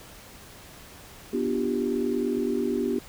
sine chord, G dominant seventh, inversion first, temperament just, 245 / 294 / 352.8 / 392 Hz, B3 / D4 / F4 / G4, -14 / +2 / +18 / 0 cents, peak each -28 / -31 / -31 / -28 dBFS, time 1.33-2.99 s, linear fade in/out 5 ms, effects pink hiss -47 dBFS RMS until 3.08 s

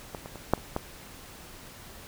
clicks, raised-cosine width 1 ms, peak -21 / -25 / -28 / -6 / -30 / -14 dBFS, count 6, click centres 0.148 / 0.259 / 0.357 / 0.536 / 0.578 / 0.764 s, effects pink hiss -47 dBFS RMS until 2.07 s

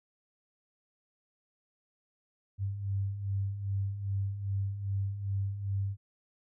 sine beating tone pair, 96.7 / 99.2 Hz, G2 / G2, -23 / +21 cents, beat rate 2.5 Hz, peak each -38 / -31 dBFS, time 2.58-5.97 s, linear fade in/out 50 ms, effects none

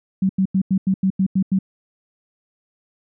sine tone bursts, 190.6 Hz, G3, 48 cents flat, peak -14 dBFS, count 9, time 0.22-1.589 s, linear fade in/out 5 ms, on 73 ms, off 89 ms, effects none

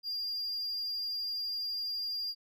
triangle tone, 4804 Hz, D8, 38 cents sharp, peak -32 dBFS, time 0.03-2.35 s, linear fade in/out 50 ms, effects none

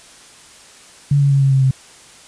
sine tone with pitch steps, 142.5 / 140.38 / 138.28 / 136.22 / 134.19 / 132.19 Hz, C#3 / C#3 / C#3 / C#3 / C3 / C3, +48 / +22 / -4 / -30 / +44 / +18 cents, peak -10 dBFS, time 1.11-1.71 s, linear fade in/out 5 ms, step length 100 ms, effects white hiss -43 dBFS RMS until 2.27 s + resampled to 22050 Hz

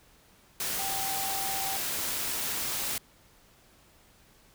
sine tone in noise, 779 Hz, G5, 11 cents flat, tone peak -35 dBFS, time 0.79-1.77 s, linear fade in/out 2 ms, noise white, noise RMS -32 dBFS, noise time 0.6-2.98 s, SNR -6 dB, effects pink hiss -60 dBFS RMS until 4.54 s

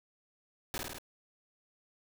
pink noise with echo, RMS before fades -37 dBFS, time 0.74-0.78 s, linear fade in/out 0 ms, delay 51 ms, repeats 4, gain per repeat -2 dB, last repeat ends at 0.984 s, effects none

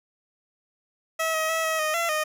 15% pulse tone with pitch steps, 646 / 634 / 648 / 639 / 619 / 677 / 616 Hz, E5 / D#5 / E5 / D#5 / D#5 / E5 / D#5, -35 / +32 / -30 / +46 / -9 / +46 / -17 cents, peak -17 dBFS, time 1.19-2.24 s, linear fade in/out 10 ms, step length 150 ms, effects none

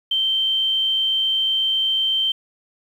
sine tone, 3123 Hz, G7, 7 cents flat, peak -17 dBFS, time 0.11-2.32 s, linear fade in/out 5 ms, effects 8-bit

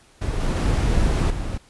brown noise with level steps, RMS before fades -24 / -21 / -19 / -27 dBFS, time 0.21-1.58 s, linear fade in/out 10 ms, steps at 0.4 / 0.56 / 1.3 s, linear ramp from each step 5 ms, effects pink hiss -54 dBFS RMS until 1.69 s + resampled to 24000 Hz

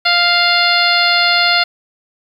harmonic tone with a mistuned harmonic, 698.5 Hz, F5, in tune, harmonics 1 / 2 / 3 / 4 / 5 / 6 / 7, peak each -18 / -16 / -17 / -20 / -19 / -16 / -22 dBFS, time 0.05-1.64 s, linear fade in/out 10 ms, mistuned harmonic 6, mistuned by +25 cents, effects 7-bit

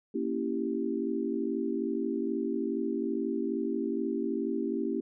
sine chord, A# diminished seventh, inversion none, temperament equal, 233.1 / 277.2 / 329.6 / 392 Hz, A#3 / C#4 / E4 / G4, 0 / 0 / 0 / 0 cents, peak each -34 dBFS, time 0.14-5.01 s, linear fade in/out 10 ms, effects none

